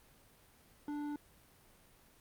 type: tone with hard clipping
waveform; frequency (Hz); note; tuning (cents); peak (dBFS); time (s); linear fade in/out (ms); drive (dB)
sine; 293.7; D4; 0; -39; 0.88-1.16; 2; 9
effects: pink hiss -64 dBFS RMS until 2.2 s + Opus 32 kbps